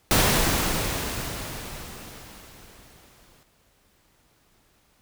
pink noise with exponential decay, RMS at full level -18 dBFS, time 0.11-3.43 s, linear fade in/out 0 ms, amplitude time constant 720 ms, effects pink hiss -63 dBFS RMS until 5.01 s

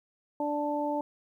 harmonic tone, 293.7 Hz, D4, in tune, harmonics 1 / 2 / 3, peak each -32 / -32 / -32 dBFS, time 0.4-1.01 s, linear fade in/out 2 ms, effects 11-bit

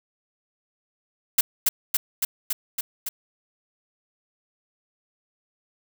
blue noise with echo, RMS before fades -17 dBFS, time 1.38-1.41 s, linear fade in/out 5 ms, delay 280 ms, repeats 6, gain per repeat -2 dB, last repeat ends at 3.09 s, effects none

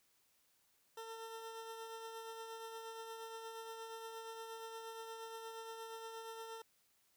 20% pulse tone with tremolo, 451.1 Hz, A4, 43 cents sharp, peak -40 dBFS, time 0.97-6.62 s, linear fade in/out 5 ms, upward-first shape triangle, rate 8.5 Hz, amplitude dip 40%, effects white hiss -75 dBFS RMS until 7.16 s

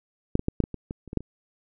clicks, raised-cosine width 3 ms, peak -7 / -15 / -11 / -7 / -14 / -20 / -19 / -29 / -21 / -9 / -27 dBFS, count 11, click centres 0.354 / 0.394 / 0.484 / 0.603 / 0.639 / 0.743 / 0.909 / 1.077 / 1.131 / 1.173 / 1.206 s, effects none

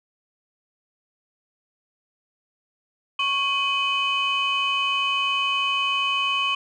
sine tone cluster, 1105 / 2523 / 3016 Hz, C#6 / D#7 / F#7, -6 / +23 / +32 cents, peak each -24 dBFS, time 3.19-6.55 s, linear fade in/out 5 ms, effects tanh soft clip ceiling -14 dBFS

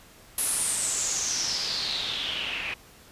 white noise with low-pass filter sweep, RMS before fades -29 dBFS, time 0.38-2.74 s, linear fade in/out 2 ms, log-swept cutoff 11000 to 2400 Hz, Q 6.3, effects pink hiss -52 dBFS RMS until 3.11 s + resampled to 32000 Hz

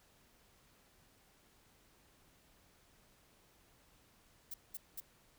violet noise bursts, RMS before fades -44 dBFS, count 3, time 4.51-5.003 s, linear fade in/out 5 ms, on 31 ms, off 200 ms, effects pink hiss -68 dBFS RMS until 5.38 s

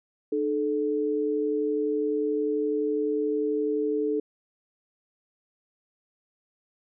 sine tone pair together, 302.1 / 433.7 Hz, D4 / A4, +49 / -25 cents, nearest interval tritone, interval 626 cents, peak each -28 / -25 dBFS, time 0.32-4.2 s, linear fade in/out 5 ms, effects none

